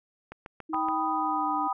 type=click train; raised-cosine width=0.5 ms; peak=-25 dBFS; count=5; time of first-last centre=0.32-0.886 s; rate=7.07 Hz
type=tone with pitch glide; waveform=sine; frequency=317.2 to 299.4 Hz; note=D#4 to D4; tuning=+33 to +33 cents; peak=-33 dBFS; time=0.69-1.68 s; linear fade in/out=10 ms; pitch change=-100 cents; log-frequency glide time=1.05-1.54 s
type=chord; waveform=sine; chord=G augmented; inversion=none; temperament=equal; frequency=784 / 987.8 / 1244.5 Hz; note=G5 / B5 / D#6; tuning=0 / 0 / 0 cents; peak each=-30 dBFS; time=0.73-1.73 s; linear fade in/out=5 ms
effects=none